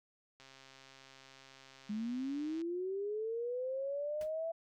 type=click train; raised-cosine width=0.2 ms; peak=-39 dBFS; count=298; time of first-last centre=0.4-2.616 s; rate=134 Hz
type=linear sweep; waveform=sine; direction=up; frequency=203.9 to 666 Hz; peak=-35 dBFS; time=1.89-4.52 s; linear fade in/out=10 ms
type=noise with exponential decay; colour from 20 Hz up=pink; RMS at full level=-48 dBFS; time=4.21-4.32 s; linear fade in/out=1 ms; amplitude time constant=23 ms
effects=none